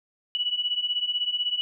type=beating tone pair; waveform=sine; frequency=2932 / 2948 Hz; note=F#7 / F#7; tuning=-16 / -7 cents; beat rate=16 Hz; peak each=-29 / -26 dBFS; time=0.35-1.61 s; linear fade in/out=0 ms; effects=none